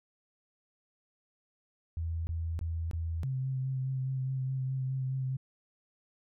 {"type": "tone bursts", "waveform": "sine", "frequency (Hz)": 82.41, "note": "E2", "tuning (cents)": 0, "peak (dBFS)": -31, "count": 4, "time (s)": [1.97, 3.233], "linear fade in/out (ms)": 0, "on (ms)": 300, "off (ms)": 21}
{"type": "tone with vibrato", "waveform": "sine", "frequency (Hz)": 131.6, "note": "C3", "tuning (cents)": 10, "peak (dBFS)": -30, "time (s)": [3.23, 5.37], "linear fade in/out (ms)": 10, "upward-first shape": "sine", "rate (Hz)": 4.8, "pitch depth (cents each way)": 20}
{"effects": []}